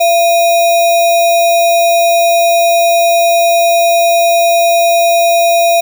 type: tone with sample-and-hold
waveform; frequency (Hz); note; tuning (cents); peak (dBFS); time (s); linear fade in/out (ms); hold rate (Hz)
sine; 680; F5; -46; -6; 0-5.81; 10; 3150
effects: none